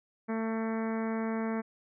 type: harmonic tone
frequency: 223.5 Hz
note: A3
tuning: 27 cents sharp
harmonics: 1 / 2 / 3 / 4 / 5 / 6 / 7 / 8 / 9 / 10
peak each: -31 / -37 / -41 / -43 / -45 / -47 / -48 / -49 / -50 / -51 dBFS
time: 0.28-1.62 s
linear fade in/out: 20 ms
effects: none